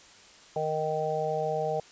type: harmonic tone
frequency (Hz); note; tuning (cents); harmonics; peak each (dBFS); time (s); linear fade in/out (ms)
155.4; D#3; -2; 1 / 3 / 4 / 5; -37 / -31 / -31 / -32; 0.56-1.8; 2
effects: white hiss -53 dBFS RMS until 1.91 s + resampled to 16000 Hz

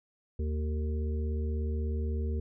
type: harmonic tone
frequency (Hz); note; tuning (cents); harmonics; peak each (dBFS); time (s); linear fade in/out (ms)
76.4; D#2; -31; 1 / 3 / 5 / 6; -29 / -40 / -42 / -44; 0.39-2.4; 5
effects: none

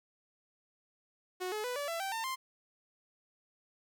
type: tone with pitch steps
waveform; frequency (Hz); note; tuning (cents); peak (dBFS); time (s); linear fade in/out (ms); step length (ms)
sawtooth; 366.7 / 426.1 / 495.2 / 575.4 / 668.7 / 777 / 902.9 / 1049.2; F#4 / G#4 / B4 / D5 / E5 / G5 / A5 / C6; -15 / +44 / +5 / -36 / +25 / -16 / +44 / +4; -31; 1.4-2.36; 20; 120
effects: 12-bit

